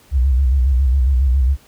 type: tone with vibrato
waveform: sine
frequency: 65.41 Hz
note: C2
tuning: in tune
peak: -11 dBFS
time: 0.11-1.57 s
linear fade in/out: 50 ms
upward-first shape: square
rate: 7.3 Hz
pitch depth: 93 cents each way
effects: pink hiss -50 dBFS RMS until 1.67 s